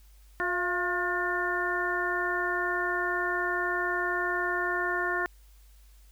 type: harmonic tone with a mistuned harmonic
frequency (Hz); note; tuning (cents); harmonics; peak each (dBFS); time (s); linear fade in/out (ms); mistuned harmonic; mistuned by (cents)
357.8; F4; +42; 1 / 2 / 3 / 4 / 5; -33 / -35 / -34 / -32 / -31; 0.4-5.26; 0; 2; -53
effects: added 50 Hz sine -52 dBFS peak until 6.11 s + white hiss -64 dBFS RMS until 6.11 s